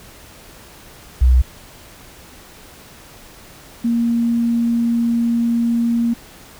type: tone pair in turn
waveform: sine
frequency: 63 / 233.9 Hz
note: B1 / A#3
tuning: +35 / +6 cents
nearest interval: octave + major seventh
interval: 2271 cents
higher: second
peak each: -8 / -14 dBFS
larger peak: first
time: 1.21-1.42 / 3.84-6.14 s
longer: second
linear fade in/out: 10 ms
effects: pink hiss -42 dBFS RMS until 6.59 s